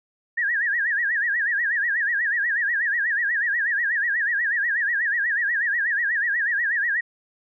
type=tone with vibrato; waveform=sine; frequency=1760 Hz; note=A6; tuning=in tune; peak=-20 dBFS; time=0.37-7.01 s; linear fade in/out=10 ms; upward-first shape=sine; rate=8.2 Hz; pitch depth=170 cents each way; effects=none